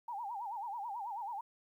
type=tone with vibrato; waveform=sine; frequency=873 Hz; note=A5; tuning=14 cents flat; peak=-38 dBFS; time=0.08-1.41 s; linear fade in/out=5 ms; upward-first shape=sine; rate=9.2 Hz; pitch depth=190 cents each way; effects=12-bit